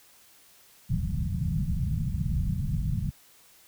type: low-pass noise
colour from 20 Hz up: white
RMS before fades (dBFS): -28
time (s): 0.89-3.11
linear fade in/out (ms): 20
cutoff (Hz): 180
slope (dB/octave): 48
effects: white hiss -57 dBFS RMS until 3.67 s